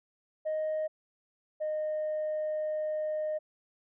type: tone pair in turn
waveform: sine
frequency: 622.3 / 615.5 Hz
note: D#5 / D#5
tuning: 0 / -19 cents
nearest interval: unison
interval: 19 cents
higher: first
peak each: -27 / -28 dBFS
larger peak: first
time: 0.45-0.88 / 1.6-3.39 s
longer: second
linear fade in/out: 20 ms
effects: tanh soft clip ceiling -27 dBFS